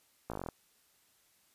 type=slowing click train; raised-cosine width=1 ms; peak=-24 dBFS; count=10; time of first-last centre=0.3-0.487 s; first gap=17 ms; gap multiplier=1.05; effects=white hiss -69 dBFS RMS until 1.54 s + resampled to 32000 Hz